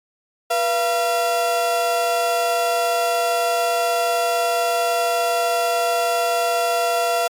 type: tone pair together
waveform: 35% pulse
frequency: 484.2 / 684 Hz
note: B4 / F5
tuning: -34 / -36 cents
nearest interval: tritone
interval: 598 cents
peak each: -23 / -17 dBFS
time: 0.5-7.28 s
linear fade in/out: 10 ms
effects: AAC 64 kbps